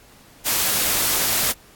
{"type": "noise", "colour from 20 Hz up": "white", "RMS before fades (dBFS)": -20, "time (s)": [0.45, 1.53], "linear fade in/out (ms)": 20, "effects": ["pink hiss -50 dBFS RMS until 1.75 s", "AAC 64 kbps"]}